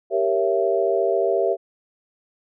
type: chord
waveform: sine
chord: G diminished seventh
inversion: none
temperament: equal with one note detuned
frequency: 392 / 466.2 / 554.4 / 668.5 Hz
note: G4 / Bb4 / Db5 / Fb5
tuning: 0 / 0 / 0 / +24 cents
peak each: -22 / -24 / -25 / -22 dBFS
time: 0.1-1.57 s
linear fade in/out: 50 ms
effects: none